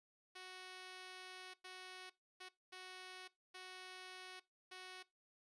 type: tone bursts at uneven times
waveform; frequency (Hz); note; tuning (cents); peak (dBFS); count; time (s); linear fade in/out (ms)
5% pulse; 370.2; F#4; +1; -40; 6; 0.35-1.54 / 1.64-2.1 / 2.4-2.49 / 2.72-3.28 / 3.54-4.4 / 4.71-5.03; 10
effects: noise-tail reverb RT60 0.2 s tail -19 dB re dry + resampled to 22050 Hz